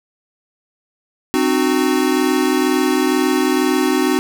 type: chord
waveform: square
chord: C diminished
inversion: none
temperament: equal with one note detuned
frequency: 261.6 / 303.7 / 370 Hz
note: C4 / Eb4 / Gb4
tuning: 0 / -42 / 0 cents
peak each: -19 dBFS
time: 1.34-4.19 s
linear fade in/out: 0 ms
effects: none

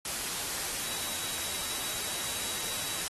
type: tone in noise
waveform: sine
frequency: 3888 Hz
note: B7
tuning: 28 cents flat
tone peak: -43 dBFS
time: 0.85-3.01 s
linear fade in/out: 2 ms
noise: white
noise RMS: -34 dBFS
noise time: 0.05-3.08 s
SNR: -12 dB
effects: AAC 32 kbps

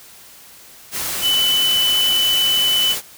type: tone in noise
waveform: sine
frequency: 2997 Hz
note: F#7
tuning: 22 cents sharp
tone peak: -14 dBFS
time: 1.21-2.96 s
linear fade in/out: 50 ms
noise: white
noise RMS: -24 dBFS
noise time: 0.91-3.02 s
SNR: +7 dB
effects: white hiss -43 dBFS RMS until 3.17 s

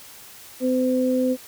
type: tone pair together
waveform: sine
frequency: 255.5 / 511 Hz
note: C4 / C5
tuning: -41 / -41 cents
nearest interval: octave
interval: 1200 cents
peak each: -20 / -22 dBFS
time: 0.6-1.37 s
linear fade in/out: 50 ms
effects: white hiss -44 dBFS RMS until 1.47 s

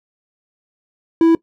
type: tone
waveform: triangle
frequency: 329.6 Hz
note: E4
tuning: in tune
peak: -6 dBFS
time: 1.21-1.35 s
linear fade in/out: 2 ms
effects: noise-tail reverb RT60 0.1 s tail -20 dB re dry

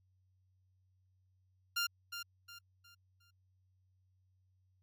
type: tone with echo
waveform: 15% pulse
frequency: 1396.9 Hz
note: F6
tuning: in tune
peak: -26 dBFS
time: 1.76-1.87 s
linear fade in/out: 10 ms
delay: 360 ms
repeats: 4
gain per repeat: -9 dB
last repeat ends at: 3.31 s
effects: added 93 Hz sine -70 dBFS peak until 4.82 s + AAC 64 kbps

